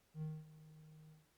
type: tone with ADSR envelope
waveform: triangle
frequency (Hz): 155.56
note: D#3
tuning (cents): 0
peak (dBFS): -37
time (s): 0.14-1.26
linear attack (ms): 83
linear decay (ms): 220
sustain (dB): -18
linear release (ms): 160
effects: pink hiss -75 dBFS RMS until 1.37 s + Opus 48 kbps